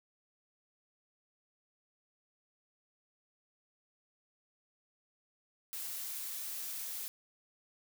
blue noise, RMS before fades -41 dBFS, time 5.73-7.08 s, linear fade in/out 0 ms, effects none

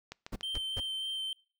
click train, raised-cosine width 0.2 ms, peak -24 dBFS, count 4, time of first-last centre 0.12-0.554 s, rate 6.91 Hz
brown noise bursts, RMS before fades -36 dBFS, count 3, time 0.32-0.803 s, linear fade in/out 10 ms, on 41 ms, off 180 ms
triangle tone with vibrato, 3120 Hz, G7, 9 cents flat, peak -32 dBFS, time 0.43-1.33 s, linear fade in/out 2 ms, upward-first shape sine, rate 3.4 Hz, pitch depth 11 cents each way
effects noise-tail reverb RT60 0.4 s tail -25 dB re dry

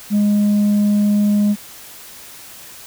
sine tone, 206.6 Hz, G#3, 9 cents flat, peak -9 dBFS, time 0.1-1.56 s, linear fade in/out 50 ms, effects tanh soft clip ceiling -11 dBFS + white hiss -38 dBFS RMS until 2.86 s

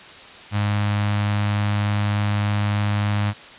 sawtooth tone with notch filter, 103.4 Hz, G#2, 7 cents flat, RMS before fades -21 dBFS, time 0.51-3.34 s, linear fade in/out 50 ms, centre 400 Hz, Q 0.74, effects white hiss -41 dBFS RMS until 3.58 s + resampled to 8000 Hz

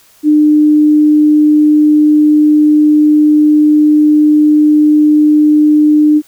sine tone, 301.4 Hz, D4, 45 cents sharp, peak -4 dBFS, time 0.23-6.22 s, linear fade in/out 50 ms, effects white hiss -46 dBFS RMS until 6.27 s

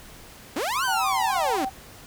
sawtooth linear two-way sweep, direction up then down, 230 to 1568 to 251.9 Hz, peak -21 dBFS, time 0.56-1.65 s, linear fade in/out 5 ms, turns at 0.85 s
sine tone with vibrato, 966 Hz, B5, 39 cents flat, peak -26 dBFS, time 0.75-1.57 s, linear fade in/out 10 ms, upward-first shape triangle, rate 3.8 Hz, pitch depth 240 cents each way
sine tone, 772 Hz, G5, 27 cents flat, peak -26 dBFS, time 0.87-1.7 s, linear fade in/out 20 ms
effects pink hiss -46 dBFS RMS until 2.06 s

